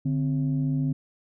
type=tone pair together; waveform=sine; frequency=146.54 / 261.1 Hz; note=D3 / C4; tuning=-3 / -3 cents; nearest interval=minor seventh; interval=1000 cents; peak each=-23 / -26 dBFS; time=0.05-0.93 s; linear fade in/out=10 ms; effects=tanh soft clip ceiling -17 dBFS